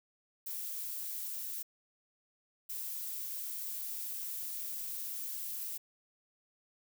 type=noise bursts at uneven times; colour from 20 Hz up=violet; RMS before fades=-40 dBFS; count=2; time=0.46-1.63 / 2.69-5.78 s; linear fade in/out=10 ms; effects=none